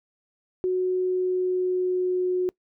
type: tone with pitch glide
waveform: sine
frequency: 368.1 to 364.5 Hz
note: F#4 to F#4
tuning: -9 to -26 cents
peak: -21 dBFS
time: 0.64-2.49 s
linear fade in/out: 0 ms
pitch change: -17 cents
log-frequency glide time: 0.97-2.29 s
effects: noise-tail reverb RT60 0.1 s tail -24 dB re dry